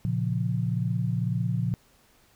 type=chord; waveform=sine; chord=Bb minor; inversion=none; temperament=equal; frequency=116.54 / 138.59 / 174.61 Hz; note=Bb2 / Db3 / F3; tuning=0 / 0 / 0 cents; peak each=-27 / -30 / -29 dBFS; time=0.05-1.74 s; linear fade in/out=0 ms; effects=pink hiss -61 dBFS RMS until 2.35 s